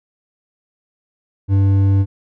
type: tone with hard clipping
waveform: triangle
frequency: 98 Hz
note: G2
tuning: in tune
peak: -12 dBFS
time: 1.48-2.06 s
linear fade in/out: 50 ms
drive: 10 dB
effects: none